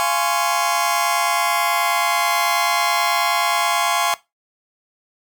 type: chord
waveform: sawtooth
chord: Db major seventh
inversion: first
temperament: just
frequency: 693 / 831.5 / 1039.4 / 1108.7 Hz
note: F5 / Ab5 / C6 / Db6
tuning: -14 / +2 / -12 / 0 cents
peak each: -19 dBFS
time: 0-4.14 s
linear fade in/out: 0 ms
effects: noise-tail reverb RT60 0.2 s tail -18 dB re dry